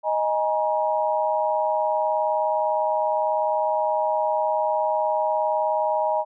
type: chord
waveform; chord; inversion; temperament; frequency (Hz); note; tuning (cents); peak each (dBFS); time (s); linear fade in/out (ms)
sine; D# suspended fourth; none; equal with one note detuned; 622.3 / 830.6 / 950.3; D#5 / G#5 / A#5; 0 / 0 / +33; -23 / -25 / -25; 0.03-6.25; 50
effects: none